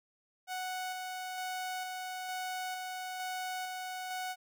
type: tone with tremolo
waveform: sawtooth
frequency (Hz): 740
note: F#5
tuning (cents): 0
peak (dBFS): -32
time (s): 0.47-4.36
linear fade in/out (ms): 50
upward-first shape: square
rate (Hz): 1.1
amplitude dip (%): 25
effects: none

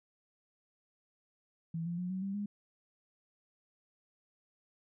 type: tone with pitch steps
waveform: sine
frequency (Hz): 164.81 / 172.11 / 179.73 / 187.68 / 195.99 / 204.7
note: E3 / F3 / F3 / F#3 / G3 / G#3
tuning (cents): 0 / -25 / +50 / +25 / 0 / -25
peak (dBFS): -34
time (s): 1.74-2.46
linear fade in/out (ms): 5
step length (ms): 120
effects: none

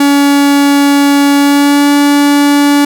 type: tone with pitch glide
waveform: 45% pulse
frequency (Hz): 283.3 to 287.4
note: C#4 to D4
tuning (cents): +38 to -37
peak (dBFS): -5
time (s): 0-2.85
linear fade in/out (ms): 5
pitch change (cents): +25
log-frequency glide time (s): 1.36-1.91
effects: none

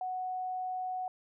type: tone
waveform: sine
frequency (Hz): 740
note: F#5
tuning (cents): 0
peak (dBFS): -33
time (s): 0.01-1.08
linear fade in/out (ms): 2
effects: none

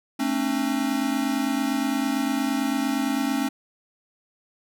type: tone cluster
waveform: square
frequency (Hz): 222.6 / 269.6 / 298.4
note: A3 / C#4 / D4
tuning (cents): +20 / -48 / +28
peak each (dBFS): -30 / -25 / -30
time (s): 0.19-3.49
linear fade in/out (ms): 10
effects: none

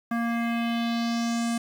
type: tone with low-pass filter sweep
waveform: square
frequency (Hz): 233.1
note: A#3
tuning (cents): 0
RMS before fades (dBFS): -27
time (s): 0.11-1.58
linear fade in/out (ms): 5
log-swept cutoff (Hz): 1500 to 9200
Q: 2.2
effects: 8-bit

